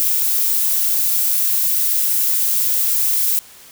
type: noise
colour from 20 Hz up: violet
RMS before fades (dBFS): -17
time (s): 0-3.39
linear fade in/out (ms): 0
effects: white hiss -43 dBFS RMS until 3.71 s